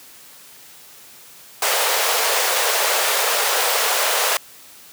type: high-pass noise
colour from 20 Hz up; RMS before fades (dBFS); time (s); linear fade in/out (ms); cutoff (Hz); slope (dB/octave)
pink; -19; 1.62-4.37; 2; 450; 48
effects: white hiss -44 dBFS RMS until 4.92 s + high-pass 100 Hz 12 dB/octave